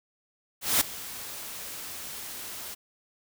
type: noise with ADSR envelope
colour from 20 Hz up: white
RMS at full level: -21 dBFS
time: 0.61-2.75 s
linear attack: 200 ms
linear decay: 6 ms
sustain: -18 dB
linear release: 17 ms
effects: none